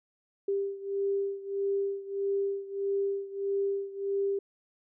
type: beating tone pair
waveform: sine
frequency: 395.7 / 397.3 Hz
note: G4 / G4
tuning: +16 / +23 cents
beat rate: 1.6 Hz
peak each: -30 / -33 dBFS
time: 0.48-4.39 s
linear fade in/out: 5 ms
effects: none